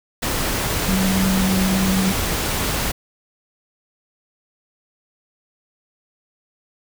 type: tone in noise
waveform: sine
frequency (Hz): 189.8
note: F#3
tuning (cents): +44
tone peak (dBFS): -17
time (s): 0.88-2.12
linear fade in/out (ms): 10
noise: pink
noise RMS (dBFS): -22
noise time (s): 0.22-2.92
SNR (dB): +2
effects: none